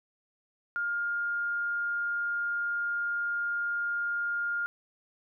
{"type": "tone", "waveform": "sine", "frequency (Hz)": 1411, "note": "F6", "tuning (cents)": 17, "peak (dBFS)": -28, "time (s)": [0.76, 4.66], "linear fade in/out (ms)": 0, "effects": []}